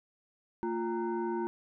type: tone with frequency modulation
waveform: sine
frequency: 349.2 Hz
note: F4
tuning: in tune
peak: -30 dBFS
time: 0.63-1.47 s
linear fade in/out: 0 ms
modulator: 576 Hz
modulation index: 1
effects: none